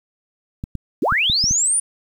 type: clicks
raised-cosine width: 5 ms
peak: -14 dBFS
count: 6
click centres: 0.639 / 0.753 / 1.124 / 1.299 / 1.441 / 1.51 s
type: linear sweep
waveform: sine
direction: up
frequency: 185 to 9650 Hz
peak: -15 dBFS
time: 1.02-1.8 s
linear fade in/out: 5 ms
effects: 8-bit